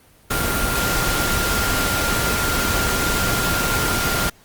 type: tone in noise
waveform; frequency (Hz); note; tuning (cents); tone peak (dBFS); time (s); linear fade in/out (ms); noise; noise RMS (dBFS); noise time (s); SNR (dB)
sine; 1396.9; F6; 0; -24; 0.3-4.3; 10; pink; -21; 0.3-4.3; -6
effects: pink hiss -52 dBFS RMS until 4.44 s + Opus 32 kbps